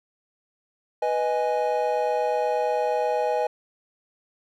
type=chord; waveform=triangle; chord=G# minor; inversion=first; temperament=equal; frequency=493.9 / 622.3 / 830.6 Hz; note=B4 / D#5 / G#5; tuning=0 / 0 / 0 cents; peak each=-24 dBFS; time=1.02-3.47 s; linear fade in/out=5 ms; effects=none